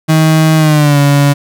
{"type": "tone with pitch glide", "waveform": "35% pulse", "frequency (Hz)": [158.1, 142.49], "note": ["D#3", "C#3"], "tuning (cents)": [28, 48], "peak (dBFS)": -4, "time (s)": [0.08, 1.34], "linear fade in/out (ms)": 20, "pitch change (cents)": -180, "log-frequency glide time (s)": [0.57, 0.99], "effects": []}